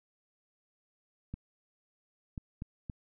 clicks, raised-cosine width 5 ms, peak -26 dBFS, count 4, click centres 1.34 / 2.378 / 2.621 / 2.898 s, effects none

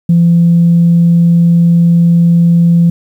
sine tone, 170 Hz, F3, 46 cents flat, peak -3 dBFS, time 0.09-2.9 s, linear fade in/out 5 ms, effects tanh soft clip ceiling 0 dBFS + 7-bit

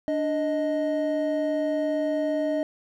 triangle tone pair together, 294.2 / 623.4 Hz, D4 / D#5, +3 / +3 cents, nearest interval octave + minor second, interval 1300 cents, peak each -25 / -23 dBFS, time 0.08-2.63 s, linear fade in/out 0 ms, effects none

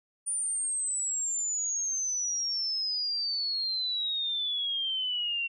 sine exponential sweep, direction down, 9380 to 2729 Hz, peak -28 dBFS, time 0.26-5.48 s, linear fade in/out 20 ms, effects none

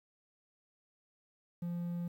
triangle tone, 173.2 Hz, F3, 14 cents flat, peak -33 dBFS, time 1.62-2.08 s, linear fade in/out 5 ms, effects 11-bit

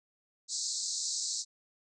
white band-pass noise, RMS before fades -35 dBFS, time 0.48-1.45 s, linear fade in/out 50 ms, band 4000 to 8000 Hz, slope 96 dB/octave, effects none

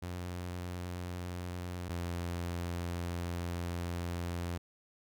sawtooth tone pair in turn, 89 / 86.67 Hz, F2 / F2, +33 / -13 cents, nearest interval unison, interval 46 cents, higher first, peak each -34 / -31 dBFS, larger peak second, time 0.02-1.89 / 1.89-4.58 s, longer second, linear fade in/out 10 ms, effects none

